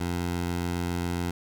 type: tone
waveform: 15% pulse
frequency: 87.3 Hz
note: F2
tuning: in tune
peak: -21 dBFS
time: 0-1.31 s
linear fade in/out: 5 ms
effects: none